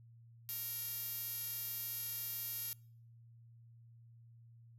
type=tone with band-pass filter; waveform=5% pulse; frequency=466.1 Hz; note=A#4; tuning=in tune; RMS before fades=-42 dBFS; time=0.49-2.73 s; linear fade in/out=0 ms; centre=12000 Hz; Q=4.8; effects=noise-tail reverb RT60 0.6 s tail -25 dB re dry + added 116 Hz sine -57 dBFS peak until 4.78 s